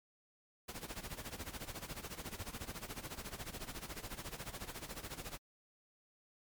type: noise with tremolo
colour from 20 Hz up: pink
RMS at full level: -43 dBFS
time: 0.68-5.38 s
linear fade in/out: 10 ms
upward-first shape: sine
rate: 14 Hz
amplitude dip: 80%
effects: MP3 96 kbps